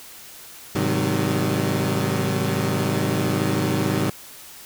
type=chord; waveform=20% pulse; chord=Ab dominant seventh; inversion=none; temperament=equal with one note detuned; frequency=103.83 / 130.81 / 155.56 / 189.65 Hz; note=Ab2 / C3 / Eb3 / Gb3; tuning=0 / 0 / 0 / +43 cents; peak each=-21 dBFS; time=0.75-4.1 s; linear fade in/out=5 ms; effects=white hiss -42 dBFS RMS until 4.65 s